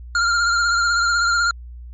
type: tone with vibrato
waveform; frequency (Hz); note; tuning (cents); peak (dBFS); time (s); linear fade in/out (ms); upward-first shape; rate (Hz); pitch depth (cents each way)
square; 1396.9; F6; 0; -16; 0.15-1.51; 2; sine; 16; 35
effects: added 60 Hz sine -33 dBFS peak until 1.93 s + MP3 32 kbps